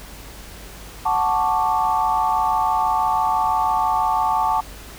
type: chord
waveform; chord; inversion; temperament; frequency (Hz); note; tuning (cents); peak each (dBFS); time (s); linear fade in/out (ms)
sine; D major seventh; first; equal; 740 / 880 / 1108.7 / 1174.7; F#5 / A5 / C#6 / D6; 0 / 0 / 0 / 0; -23 / -19 / -25 / -25; 1.05-4.61; 10
effects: added 50 Hz sine -40 dBFS peak until 4.98 s + pink hiss -40 dBFS RMS until 4.98 s